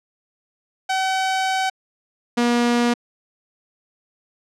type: tone pair in turn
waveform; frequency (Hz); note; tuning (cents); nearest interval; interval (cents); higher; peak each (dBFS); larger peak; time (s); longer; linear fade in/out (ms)
sawtooth; 760 / 239.4; F#5 / A#3; +46 / +46; octave + minor sixth; 2000; first; -15 / -12; second; 0.89-1.7 / 2.37-2.94; first; 10
effects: low-pass 7000 Hz 12 dB/octave